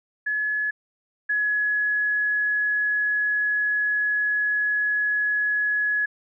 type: tone pair in turn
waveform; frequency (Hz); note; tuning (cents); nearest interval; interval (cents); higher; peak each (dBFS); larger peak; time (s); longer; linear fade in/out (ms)
sine; 1702 / 1688.3; G#6 / G#6; +42 / +28; unison; 14; first; -22 / -20; second; 0.26-0.71 / 1.29-6.06; second; 10
effects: none